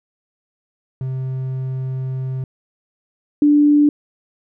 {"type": "tone pair in turn", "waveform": ["triangle", "sine"], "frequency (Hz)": [130.81, 293.7], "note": ["C3", "D4"], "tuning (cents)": [0, 0], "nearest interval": "octave + major second", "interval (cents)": 1400, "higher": "second", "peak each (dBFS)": [-19, -9], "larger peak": "second", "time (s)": [[1.01, 2.44], [3.42, 3.89]], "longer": "first", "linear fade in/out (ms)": 2, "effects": []}